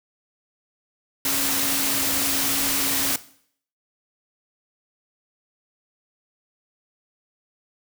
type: tone in noise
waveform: sine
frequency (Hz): 274.7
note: C#4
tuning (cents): -16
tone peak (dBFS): -32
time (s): 1.25-3.16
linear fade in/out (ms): 2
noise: white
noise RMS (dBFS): -23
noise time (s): 1.25-3.16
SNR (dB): -12
effects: noise-tail reverb RT60 0.6 s tail -17 dB re dry